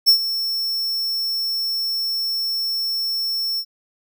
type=tone with ADSR envelope; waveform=square; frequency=5400 Hz; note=E8; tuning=41 cents sharp; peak=-8 dBFS; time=0.06-3.65 s; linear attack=28 ms; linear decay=90 ms; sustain=-13 dB; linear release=64 ms; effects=none